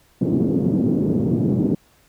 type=band-pass noise; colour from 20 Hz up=white; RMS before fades=-19 dBFS; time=0.21-1.75 s; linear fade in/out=5 ms; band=120 to 320 Hz; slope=24 dB/octave; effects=pink hiss -57 dBFS RMS until 2.08 s